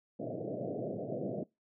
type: band-pass noise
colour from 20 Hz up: white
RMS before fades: -38 dBFS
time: 0.19-1.44 s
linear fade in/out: 10 ms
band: 110 to 670 Hz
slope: 96 dB/octave
effects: noise-tail reverb RT60 0.2 s tail -22 dB re dry